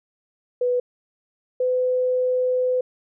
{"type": "tone pair in turn", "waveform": "sine", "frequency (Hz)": [493.9, 505.2], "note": ["B4", "B4"], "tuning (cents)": [0, 39], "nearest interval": "unison", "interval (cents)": 39, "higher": "second", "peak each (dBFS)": -18, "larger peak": "neither", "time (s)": [[0.61, 0.8], [1.6, 2.81]], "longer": "second", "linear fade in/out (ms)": 5, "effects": []}